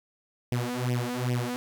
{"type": "tone with flanger", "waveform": "sawtooth", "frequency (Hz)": 123.2, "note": "B2", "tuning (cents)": -4, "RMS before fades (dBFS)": -29, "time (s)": [0.52, 1.56], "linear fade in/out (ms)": 0, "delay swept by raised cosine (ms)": [0.35, 4.05], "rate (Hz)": 2.5, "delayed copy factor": 0.95, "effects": []}